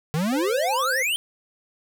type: exponential sweep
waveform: square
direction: up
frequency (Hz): 146.83 to 3204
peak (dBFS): -22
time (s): 0.14-1.16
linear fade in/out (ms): 0
type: tone with vibrato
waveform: triangle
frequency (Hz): 520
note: C5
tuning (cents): -11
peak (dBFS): -26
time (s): 0.32-1.03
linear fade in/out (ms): 10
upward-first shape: sine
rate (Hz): 11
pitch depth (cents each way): 50
effects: none